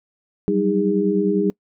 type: tone cluster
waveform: sine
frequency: 185.8 / 195.8 / 313.9 / 406.1 Hz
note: F#3 / G3 / D#4 / G#4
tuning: +7 / -2 / +15 / -39 cents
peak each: -26 / -21 / -22 / -20 dBFS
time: 0.48-1.5 s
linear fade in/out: 0 ms
effects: noise-tail reverb RT60 0.1 s tail -25 dB re dry